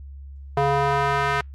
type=tone with band-pass filter sweep; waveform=square; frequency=140 Hz; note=C#3; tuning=18 cents sharp; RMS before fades=-21 dBFS; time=0.57-1.41 s; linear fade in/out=2 ms; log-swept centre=750 to 1500 Hz; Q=1.4; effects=added 69 Hz sine -36 dBFS peak until 1.54 s + Opus 48 kbps